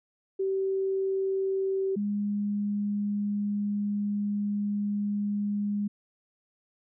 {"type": "tone pair in turn", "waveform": "sine", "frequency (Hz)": [385.3, 205.1], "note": ["G4", "G#3"], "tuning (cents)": [-30, -21], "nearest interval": "major seventh", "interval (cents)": 1091, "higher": "first", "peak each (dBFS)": [-25, -26], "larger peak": "first", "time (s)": [[0.39, 1.96], [1.96, 5.88]], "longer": "second", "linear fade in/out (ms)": 10, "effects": []}